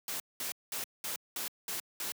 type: noise bursts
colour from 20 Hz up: white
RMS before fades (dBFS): -37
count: 7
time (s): 0.08-2.12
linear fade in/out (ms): 2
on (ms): 120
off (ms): 200
effects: high-pass 150 Hz 12 dB/octave